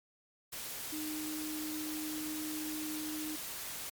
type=tone in noise; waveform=sine; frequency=308.1 Hz; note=D#4; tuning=17 cents flat; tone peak=-38 dBFS; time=0.92-3.36 s; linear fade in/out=10 ms; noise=white; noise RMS=-42 dBFS; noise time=0.52-3.9 s; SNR=+1 dB; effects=MP3 96 kbps